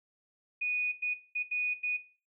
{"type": "tone bursts at uneven times", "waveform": "sine", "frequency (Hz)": 2475, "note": "D#7", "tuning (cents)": -10, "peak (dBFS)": -29, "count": 5, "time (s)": [[0.61, 0.92], [1.02, 1.14], [1.35, 1.43], [1.51, 1.74], [1.83, 1.97]], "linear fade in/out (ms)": 10, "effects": ["noise-tail reverb RT60 0.4 s tail -17 dB re dry"]}